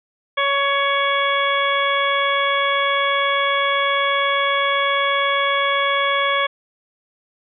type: harmonic tone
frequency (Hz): 559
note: C#5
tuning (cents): +14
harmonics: 1 / 2 / 3 / 4 / 5 / 6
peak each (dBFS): -23 / -20 / -24 / -23 / -35 / -25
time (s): 0.37-6.47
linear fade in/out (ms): 10
effects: none